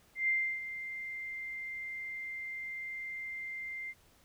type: tone with ADSR envelope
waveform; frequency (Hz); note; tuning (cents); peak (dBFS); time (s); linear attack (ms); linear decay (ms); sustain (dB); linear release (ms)
sine; 2093; C7; 0; -26; 0.15-3.94; 130; 320; -12; 43
effects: pink hiss -65 dBFS RMS until 4.24 s